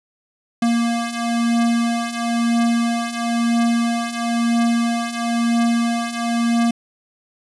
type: beating tone pair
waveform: square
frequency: 233.1 / 234.1 Hz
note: A#3 / A#3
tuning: 0 / +8 cents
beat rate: 1 Hz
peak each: -23 / -19 dBFS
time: 0.62-6.71 s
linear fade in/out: 5 ms
effects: resampled to 24000 Hz